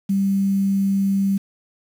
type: tone with quantisation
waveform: sine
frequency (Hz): 196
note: G3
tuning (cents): 0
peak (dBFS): -16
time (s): 0.09-1.38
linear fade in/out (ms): 10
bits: 7
effects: none